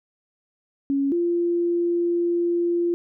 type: tone pair in turn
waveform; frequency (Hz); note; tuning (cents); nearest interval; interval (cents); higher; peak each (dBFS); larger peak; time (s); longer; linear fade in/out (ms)
sine; 277.2 / 345.1; C#4 / F4; 0 / -21; major third; 379; second; -19; neither; 0.9-1.12 / 1.12-2.94; second; 0
effects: none